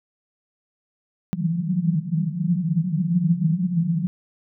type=band-pass noise; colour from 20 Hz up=white; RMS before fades=-22 dBFS; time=1.33-4.07 s; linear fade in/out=0 ms; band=160 to 180 Hz; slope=96 dB/octave; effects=none